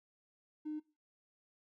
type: tone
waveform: triangle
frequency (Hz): 305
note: D#4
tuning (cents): -34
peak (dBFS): -34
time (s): 0.65-0.8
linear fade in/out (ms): 20
effects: noise-tail reverb RT60 0.3 s tail -23 dB re dry + tanh soft clip ceiling -35 dBFS